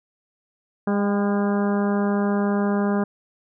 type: harmonic tone with a mistuned harmonic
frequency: 203 Hz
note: G#3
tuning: 39 cents flat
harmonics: 1 / 2 / 3 / 4 / 5 / 6 / 7 / 8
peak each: -20 / -26 / -30 / -32 / -34 / -36 / -37 / -38 dBFS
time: 0.87-3.04 s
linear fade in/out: 5 ms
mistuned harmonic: 4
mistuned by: -27 cents
effects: none